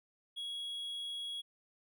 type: tone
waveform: triangle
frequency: 3326 Hz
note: G#7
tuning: 2 cents sharp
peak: -37 dBFS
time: 0.36-1.42 s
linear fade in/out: 20 ms
effects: none